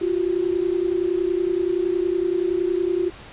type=tone pair together; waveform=sine; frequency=347.4 / 378.1 Hz; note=F4 / F#4; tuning=-9 / +38 cents; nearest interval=minor second; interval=147 cents; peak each=-21 / -23 dBFS; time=0.01-3.1 s; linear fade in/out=10 ms; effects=pink hiss -42 dBFS RMS until 3.32 s + resampled to 8000 Hz